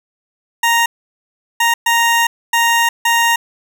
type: tone bursts at uneven times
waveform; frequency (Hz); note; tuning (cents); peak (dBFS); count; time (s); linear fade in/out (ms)
20% pulse; 932.3; A#5; 0; -6; 5; 0.63-0.86 / 1.6-1.74 / 1.86-2.27 / 2.53-2.89 / 3.05-3.36; 5
effects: none